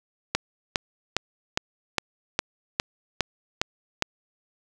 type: click train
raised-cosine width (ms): 0.2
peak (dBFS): -4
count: 10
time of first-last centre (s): 0.35-4.023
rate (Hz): 2.45
effects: none